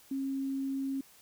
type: tone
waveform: sine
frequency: 270.8 Hz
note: C#4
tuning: 40 cents flat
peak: -31 dBFS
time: 0.11-1.01 s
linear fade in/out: 5 ms
effects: white hiss -59 dBFS RMS until 1.21 s